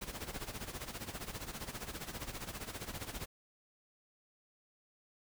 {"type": "noise with tremolo", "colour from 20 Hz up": "pink", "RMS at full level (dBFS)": -41, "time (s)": [0.01, 3.26], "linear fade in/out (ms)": 10, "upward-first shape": "sine", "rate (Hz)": 15, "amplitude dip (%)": 75, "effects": []}